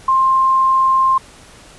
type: tone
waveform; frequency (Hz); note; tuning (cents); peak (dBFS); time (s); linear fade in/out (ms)
sine; 1056; C6; +16; -10; 0.08-1.18; 5
effects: pink hiss -42 dBFS RMS until 1.78 s + resampled to 24000 Hz